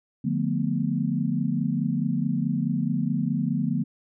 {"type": "chord", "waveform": "sine", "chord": "B half-diminished seventh", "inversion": "first", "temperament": "just", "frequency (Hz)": [148.16, 177.8, 222.2, 246.9], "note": ["D3", "F3", "A3", "B3"], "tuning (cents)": [16, 31, 17, 0], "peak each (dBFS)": -28, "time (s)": [0.24, 3.84], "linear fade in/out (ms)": 10, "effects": []}